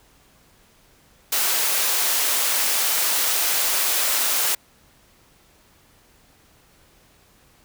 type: high-pass noise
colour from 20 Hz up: white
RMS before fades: -21 dBFS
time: 1.32-4.55 s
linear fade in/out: 5 ms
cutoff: 480 Hz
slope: 12 dB/octave
effects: pink hiss -56 dBFS RMS until 7.64 s